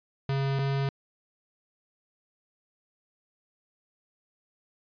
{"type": "tone pair in turn", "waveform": "square", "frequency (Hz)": [137, 137.66], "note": ["C#3", "C#3"], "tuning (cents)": [-20, -12], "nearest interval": "unison", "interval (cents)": 8, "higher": "second", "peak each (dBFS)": -26, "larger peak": "neither", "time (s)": [[0.29, 0.59], [0.59, 0.89]], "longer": "neither", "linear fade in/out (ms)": 2, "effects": ["resampled to 11025 Hz"]}